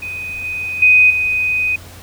sine tone with level steps, 2500 Hz, D#7, 8 cents sharp, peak -23 / -20 / -6 / -14 dBFS, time 0.02-1.76 s, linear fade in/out 5 ms, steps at 0.44 / 0.82 / 1.1 s, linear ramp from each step 5 ms, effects added 89 Hz sine -38 dBFS peak until 2.02 s + pink hiss -39 dBFS RMS until 2.02 s

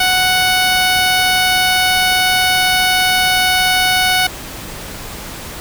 10% pulse tone, 740 Hz, F#5, in tune, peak -3 dBFS, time 0-4.27 s, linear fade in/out 5 ms, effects pink hiss -29 dBFS RMS until 5.6 s

